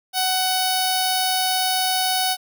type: tone with notch filter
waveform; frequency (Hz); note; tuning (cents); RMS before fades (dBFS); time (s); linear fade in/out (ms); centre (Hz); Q
10% pulse; 747; F#5; +16; -21; 0.13-2.37; 50; 1900; 0.66
effects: none